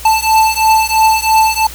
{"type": "beating tone pair", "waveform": "square", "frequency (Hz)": [879, 882], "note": ["A5", "A5"], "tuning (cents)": [-2, 4], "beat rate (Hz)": 3, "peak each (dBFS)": -12, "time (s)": [0.05, 1.67], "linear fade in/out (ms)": 5, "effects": ["added 60 Hz sine -31 dBFS peak until 1.74 s", "white hiss -31 dBFS RMS until 1.74 s"]}